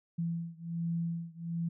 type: beating tone pair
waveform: sine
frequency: 167.5 / 168.8 Hz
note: E3 / E3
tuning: +28 / +41 cents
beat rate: 1.3 Hz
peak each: -35 / -36 dBFS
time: 0.18-1.69 s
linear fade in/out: 10 ms
effects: none